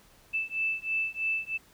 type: beating tone pair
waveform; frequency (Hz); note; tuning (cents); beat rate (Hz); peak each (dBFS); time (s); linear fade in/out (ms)
sine; 2637 / 2640.1; E7 / E7; 0 / +2; 3.1; -31; 0.33-1.58; 20
effects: pink hiss -59 dBFS RMS until 1.73 s